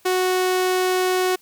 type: tone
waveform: sawtooth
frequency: 368.8 Hz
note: F#4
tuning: 6 cents flat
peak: -14 dBFS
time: 0.05-1.36 s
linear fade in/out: 10 ms
effects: white hiss -56 dBFS RMS until 1.41 s